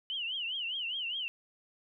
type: tone with vibrato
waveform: sine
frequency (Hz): 2960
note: F#7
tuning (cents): 0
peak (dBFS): -33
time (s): 0.1-1.28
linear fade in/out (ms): 0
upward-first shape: triangle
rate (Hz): 4.9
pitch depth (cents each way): 190
effects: none